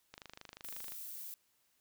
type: click train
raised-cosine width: 0.2 ms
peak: -31 dBFS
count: 21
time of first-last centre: 0.14-0.921 s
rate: 25.6 Hz
type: noise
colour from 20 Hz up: violet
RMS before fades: -46 dBFS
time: 0.64-1.34 s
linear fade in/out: 0 ms
effects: white hiss -75 dBFS RMS until 1.8 s